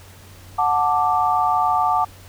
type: chord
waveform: sine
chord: D major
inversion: first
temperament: just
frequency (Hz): 734.2 / 881 / 1174.7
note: F#5 / A5 / D6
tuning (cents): -14 / +2 / 0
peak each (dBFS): -20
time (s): 0.58-2.05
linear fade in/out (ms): 10
effects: added 93 Hz sine -43 dBFS peak until 2.28 s + pink hiss -46 dBFS RMS until 2.28 s